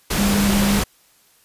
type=tone in noise; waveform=sine; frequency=201.2 Hz; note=G3; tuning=45 cents sharp; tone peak=-16 dBFS; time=0.18-0.8 s; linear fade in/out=10 ms; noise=pink; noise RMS=-21 dBFS; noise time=0.1-0.84 s; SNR=+2 dB; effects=white hiss -56 dBFS RMS until 1.44 s + resampled to 32000 Hz